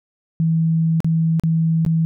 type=tone with dropouts; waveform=sine; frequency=162.7 Hz; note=E3; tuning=22 cents flat; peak=-14 dBFS; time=0.4-2.05 s; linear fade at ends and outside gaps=0 ms; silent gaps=1.004-1.045 / 1.397-1.436 / 1.85-1.863 s; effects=none